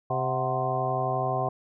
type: harmonic tone with a mistuned harmonic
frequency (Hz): 130.81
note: C3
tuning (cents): 0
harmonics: 1 / 2 / 3 / 4 / 5 / 6 / 7 / 8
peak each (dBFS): -31 / -41 / -34 / -36 / -31 / -29 / -41 / -33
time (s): 0.1-1.49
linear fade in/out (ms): 5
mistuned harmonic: 6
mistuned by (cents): -88
effects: none